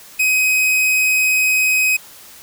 45% pulse tone, 2523 Hz, D#7, 23 cents sharp, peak -13 dBFS, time 0.19-1.97 s, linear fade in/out 10 ms, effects white hiss -41 dBFS RMS until 2.42 s

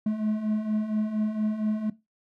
triangle beating tone pair, 211.4 / 215.7 Hz, G#3 / A3, +31 / -34 cents, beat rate 4.3 Hz, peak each -29 / -23 dBFS, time 0.06-1.9 s, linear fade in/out 5 ms, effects noise-tail reverb RT60 0.2 s tail -17 dB re dry

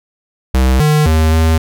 square tone with pitch steps, 64.7 / 151.5 / 79.3 / 80.5 Hz, C2 / D#3 / D#2 / E2, -19 / -46 / +33 / -41 cents, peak -9 dBFS, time 0.54-1.58 s, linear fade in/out 5 ms, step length 260 ms, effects none

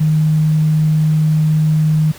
sine tone, 155.1 Hz, D#3, 5 cents flat, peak -10 dBFS, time 0-2.12 s, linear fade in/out 10 ms, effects pink hiss -37 dBFS RMS until 2.18 s

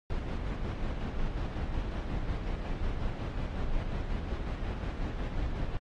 brown noise with tremolo, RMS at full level -32 dBFS, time 0.1-5.77 s, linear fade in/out 0 ms, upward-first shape square, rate 5.5 Hz, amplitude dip 30%, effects low-pass 4000 Hz 12 dB/octave + AAC 32 kbps

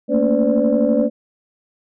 sine tone cluster, 222.7 / 234.7 / 282.8 / 508 / 582 Hz, A3 / A#3 / C#4 / B4 / D5, +21 / +12 / +35 / +49 / -16 cents, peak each -19 dBFS, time 0.08-1.1 s, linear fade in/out 50 ms, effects tanh soft clip ceiling -5 dBFS

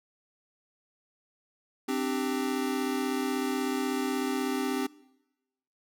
square chord, C suspended second, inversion none, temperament equal with one note detuned, 261.6 / 297.9 / 392 Hz, C4 / D4 / G4, 0 / +25 / 0 cents, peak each -31 / -34 / -34 dBFS, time 1.88-4.87 s, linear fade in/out 10 ms, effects noise-tail reverb RT60 1.0 s tail -23 dB re dry

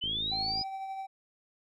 sine linear sweep, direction up, 2964 to 5030 Hz, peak -30 dBFS, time 0.01-0.64 s, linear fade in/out 20 ms
click train, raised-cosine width 3 ms, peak -32 dBFS, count 32, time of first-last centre 0.04-0.612 s, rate 54.2 Hz
triangle tone with tremolo, 773 Hz, G5, 24 cents flat, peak -32 dBFS, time 0.31-1.07 s, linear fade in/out 20 ms, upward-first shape triangle, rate 12 Hz, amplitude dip 40%
effects none

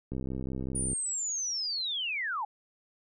click train, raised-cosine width 3 ms, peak -23 dBFS, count 54, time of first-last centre 0.12-0.932 s, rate 65.3 Hz
sine linear sweep, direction down, 9640 to 784 Hz, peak -30 dBFS, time 0.75-2.45 s, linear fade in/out 5 ms
effects none

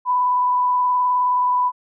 sine tone with vibrato, 994 Hz, B5, 11 cents sharp, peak -15 dBFS, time 0.05-1.72 s, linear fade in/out 50 ms, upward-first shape square, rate 19 Hz, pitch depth 11 cents each way, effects none

